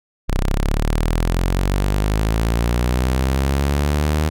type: linear sweep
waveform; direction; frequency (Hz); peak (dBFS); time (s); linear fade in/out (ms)
sawtooth; up; 30.87 to 77.78; -12; 0.28-4.3; 20
effects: none